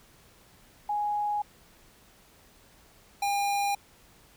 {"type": "tone pair in turn", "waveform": ["sine", "square"], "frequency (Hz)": [830.6, 806.5], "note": ["G#5", "G5"], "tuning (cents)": [0, 49], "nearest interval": "minor second", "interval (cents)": 51, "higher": "first", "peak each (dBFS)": -26, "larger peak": "neither", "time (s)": [[0.89, 1.42], [3.22, 3.75]], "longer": "neither", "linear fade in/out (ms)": 5, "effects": ["pink hiss -58 dBFS RMS until 4.36 s"]}